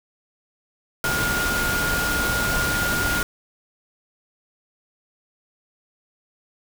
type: tone in noise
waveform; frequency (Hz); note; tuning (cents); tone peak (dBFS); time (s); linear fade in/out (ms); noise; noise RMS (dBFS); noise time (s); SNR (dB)
sine; 1422; F6; +31; -23; 1.04-3.23; 2; pink; -25; 1.04-3.23; -1
effects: none